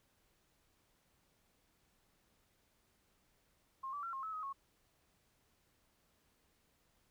sine tone with pitch steps, 1067 / 1155 / 1360 / 1072 / 1298 / 1262 / 1098 Hz, C6 / D6 / F6 / C6 / E6 / D#6 / C#6, +34 / -29 / -46 / +42 / -27 / +24 / -17 cents, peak -40 dBFS, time 3.83-4.53 s, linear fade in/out 10 ms, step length 100 ms, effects pink hiss -75 dBFS RMS until 7.1 s

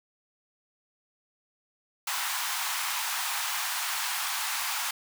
pink high-pass noise, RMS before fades -31 dBFS, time 2.07-4.91 s, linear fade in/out 5 ms, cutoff 810 Hz, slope 48 dB/octave, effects none

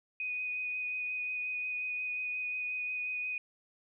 sine tone with vibrato, 2489 Hz, D#7, in tune, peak -33 dBFS, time 0.2-3.38 s, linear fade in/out 2 ms, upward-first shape sine, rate 5.6 Hz, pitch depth 13 cents each way, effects none

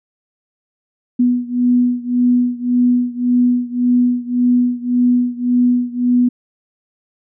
sine beating tone pair, 245.1 / 246.9 Hz, B3 / B3, -13 / 0 cents, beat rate 1.8 Hz, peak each -14 / -16 dBFS, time 1.19-6.29 s, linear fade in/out 10 ms, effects none

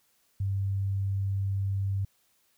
sine tone, 98 Hz, G2, in tune, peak -26 dBFS, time 0.4-2.05 s, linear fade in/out 5 ms, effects white hiss -69 dBFS RMS until 2.57 s

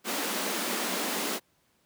pink high-pass noise, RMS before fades -31 dBFS, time 0.04-1.4 s, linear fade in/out 50 ms, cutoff 190 Hz, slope 96 dB/octave, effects pink hiss -69 dBFS RMS until 1.85 s + high-pass 80 Hz 12 dB/octave

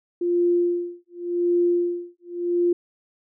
sine tone with tremolo, 349.2 Hz, F4, in tune, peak -16 dBFS, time 0.21-2.73 s, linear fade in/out 5 ms, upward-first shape sine, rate 0.89 Hz, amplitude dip 100%, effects none

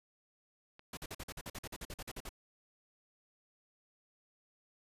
click, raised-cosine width 0.3 ms, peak -37 dBFS, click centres 0.794 s
pink noise bursts, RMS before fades -44 dBFS, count 16, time 0.93-2.292 s, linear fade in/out 5 ms, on 42 ms, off 46 ms
effects resampled to 32000 Hz

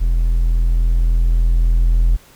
triangle tone with level ramp, 41.77 Hz, E1, 24 cents sharp, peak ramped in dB -10 to -7 dBFS, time 0-2.17 s, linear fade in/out 20 ms, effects tanh soft clip ceiling -4 dBFS + pink hiss -47 dBFS RMS until 2.35 s

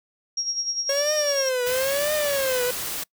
sine tone with tremolo, 5600 Hz, F8, 4 cents sharp, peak -22 dBFS, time 0.37-1.49 s, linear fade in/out 5 ms, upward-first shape sine, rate 10 Hz, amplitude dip 65%
45% pulse tone with vibrato, 547 Hz, C#5, 23 cents flat, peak -22 dBFS, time 0.89-2.71 s, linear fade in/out 5 ms, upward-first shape triangle, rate 1 Hz, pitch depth 200 cents each way
white noise, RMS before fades -30 dBFS, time 1.66-3.04 s, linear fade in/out 10 ms
effects noise-tail reverb RT60 0.1 s tail -25 dB re dry

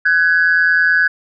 sine tone pair together, 1500 / 1669.2 Hz, F#6 / G#6, +23 / +8 cents, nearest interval major second, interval 185 cents, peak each -12 dBFS, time 0.05-1.08 s, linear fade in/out 10 ms, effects tanh soft clip ceiling -4 dBFS

